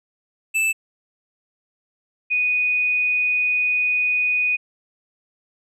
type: tone pair in turn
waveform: square / sine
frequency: 2637 / 2480 Hz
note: E7 / D#7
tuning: 0 / -6 cents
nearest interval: minor second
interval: 106 cents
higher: first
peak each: -18 / -17 dBFS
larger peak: second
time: 0.54-0.73 / 2.3-4.57 s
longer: second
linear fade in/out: 20 ms
effects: low-pass 12000 Hz 12 dB/octave